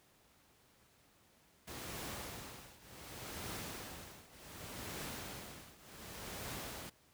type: noise with tremolo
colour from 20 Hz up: pink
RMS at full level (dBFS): -43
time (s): 1.67-6.9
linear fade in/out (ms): 10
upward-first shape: triangle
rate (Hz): 0.67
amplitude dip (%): 90
effects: pink hiss -68 dBFS RMS until 7.13 s + high-pass 60 Hz 12 dB/octave